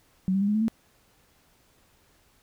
sine tone with pitch steps, 187.4 / 194.35 / 201.5 / 209 / 216.8 / 224.8 Hz, F#3 / G3 / G3 / G#3 / A3 / A3, +22 / -15 / +48 / +11 / -25 / +37 cents, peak -21 dBFS, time 0.28-0.682 s, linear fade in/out 0 ms, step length 67 ms, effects pink hiss -63 dBFS RMS until 2.42 s

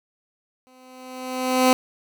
15% pulse tone with exponential growth, 256.3 Hz, C4, 36 cents flat, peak -6 dBFS, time 0.67-1.73 s, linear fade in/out 0 ms, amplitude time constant 230 ms, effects none

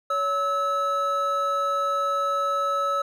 triangle tone pair together, 562.3 / 1300 Hz, C#5 / E6, +25 / -24 cents, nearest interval octave + minor third, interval 1451 cents, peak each -26 / -21 dBFS, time 0.1-3.02 s, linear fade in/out 5 ms, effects none

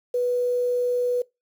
sine tone with quantisation, 491.6 Hz, B4, 8 cents flat, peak -20 dBFS, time 0.14-1.22 s, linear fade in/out 5 ms, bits 8, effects noise-tail reverb RT60 0.2 s tail -22 dB re dry

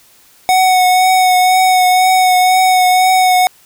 square tone with vibrato, 740 Hz, F#5, in tune, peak -8 dBFS, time 0.49-3.47 s, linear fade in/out 0 ms, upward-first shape triangle, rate 2 Hz, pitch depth 23 cents each way, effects white hiss -47 dBFS RMS until 3.65 s

